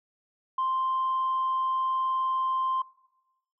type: tone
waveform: sine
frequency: 1046.5 Hz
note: C6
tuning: in tune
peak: -23 dBFS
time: 0.58-2.82 s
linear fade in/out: 5 ms
effects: noise-tail reverb RT60 1.0 s tail -22 dB re dry + tanh soft clip ceiling -21 dBFS